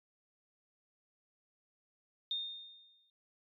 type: tone with exponential decay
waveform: sine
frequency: 3655 Hz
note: A#7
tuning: 35 cents flat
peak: -32 dBFS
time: 2.31-3.1 s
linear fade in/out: 1 ms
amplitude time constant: 170 ms
effects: AAC 48 kbps